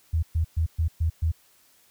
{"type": "tone bursts", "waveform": "sine", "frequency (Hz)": 81.1, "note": "E2", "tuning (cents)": -28, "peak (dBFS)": -20, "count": 6, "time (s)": [0.13, 1.318], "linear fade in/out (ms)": 10, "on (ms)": 98, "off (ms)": 120, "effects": ["white hiss -60 dBFS RMS until 1.9 s"]}